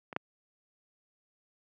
clicks, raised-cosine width 0.5 ms, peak -26 / -14 dBFS, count 2, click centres 0.128 / 0.164 s, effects high-pass 150 Hz 12 dB/octave

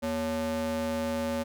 square ring-modulated tone, 160 Hz, D#3, 49 cents sharp, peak -26 dBFS, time 0.02-1.44 s, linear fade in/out 20 ms, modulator 398 Hz, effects none

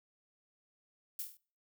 violet noise with echo, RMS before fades -39 dBFS, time 1.19-1.22 s, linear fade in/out 2 ms, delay 25 ms, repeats 6, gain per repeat -4 dB, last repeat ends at 1.37 s, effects noise-tail reverb RT60 0.4 s tail -22 dB re dry

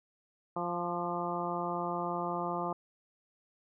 harmonic tone with a mistuned harmonic, 174.61 Hz, F3, in tune, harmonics 1 / 2 / 3 / 4 / 5 / 6 / 7, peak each -40 / -39 / -41 / -38 / -39 / -40 / -40 dBFS, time 0.56-2.73 s, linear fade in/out 5 ms, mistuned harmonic 7, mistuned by -24 cents, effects none

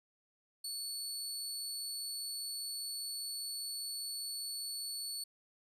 25% pulse tone, 4435 Hz, C#8, in tune, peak -34 dBFS, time 0.64-5.24 s, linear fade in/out 5 ms, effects none

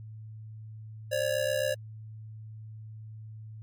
square ring-modulated tone, 563 Hz, C#5, 27 cents sharp, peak -24 dBFS, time 1.11-1.75 s, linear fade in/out 20 ms, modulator 33.8 Hz, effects added 109 Hz sine -41 dBFS peak until 3.62 s + MP3 96 kbps

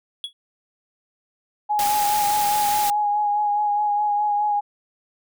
triangle tone with exponential decay, 3360 Hz, G#7, 19 cents sharp, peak -21 dBFS, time 0.24-0.33 s, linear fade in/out 1 ms, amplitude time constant 19 ms
sine tone with vibrato, 830.6 Hz, G#5, in tune, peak -18 dBFS, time 1.69-4.61 s, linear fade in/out 20 ms, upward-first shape sine, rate 4.8 Hz, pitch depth 22 cents each way
white noise, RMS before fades -27 dBFS, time 1.79-2.9 s, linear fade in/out 0 ms
effects none

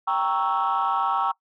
sine chord, G diminished seventh, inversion none, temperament equal, 784 / 932.3 / 1108.7 / 1318.5 Hz, G5 / Bb5 / Db6 / Fb6, 0 / 0 / 0 / 0 cents, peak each -25 dBFS, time 0.07-1.32 s, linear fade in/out 10 ms, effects noise-tail reverb RT60 0.1 s tail -22 dB re dry + tanh soft clip ceiling -15 dBFS

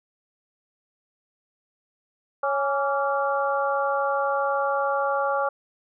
harmonic tone with a mistuned harmonic, 277.2 Hz, C#4, in tune, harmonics 2 / 3 / 4 / 5, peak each -25 / -27 / -28 / -29 dBFS, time 2.43-5.49 s, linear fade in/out 5 ms, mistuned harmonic 4, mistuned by +68 cents, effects none

